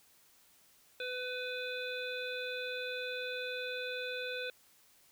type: harmonic tone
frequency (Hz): 501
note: B4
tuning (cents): +25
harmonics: 1 / 3 / 5 / 7 / 8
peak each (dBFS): -40 / -42 / -43 / -45 / -49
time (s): 1-4.5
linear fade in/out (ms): 2
effects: white hiss -65 dBFS RMS until 5.11 s